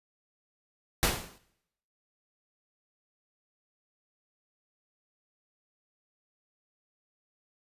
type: noise with exponential decay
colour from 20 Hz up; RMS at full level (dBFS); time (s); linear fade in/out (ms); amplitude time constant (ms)
pink; -22; 1.03-1.38; 0; 76
effects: noise-tail reverb RT60 0.8 s tail -20 dB re dry + resampled to 32000 Hz